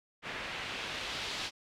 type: noise with low-pass filter sweep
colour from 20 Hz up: white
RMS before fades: -39 dBFS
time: 0.22-1.51 s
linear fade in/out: 50 ms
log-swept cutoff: 2200 to 4200 Hz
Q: 1.4
effects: none